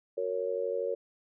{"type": "chord", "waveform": "sine", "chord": "F# major", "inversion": "none", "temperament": "just", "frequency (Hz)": [370, 462.5, 555], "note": ["F#4", "A#4", "C#5"], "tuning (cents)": [0, -14, 2], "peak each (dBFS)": [-38, -32, -33], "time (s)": [0.17, 0.95], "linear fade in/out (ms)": 10, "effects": []}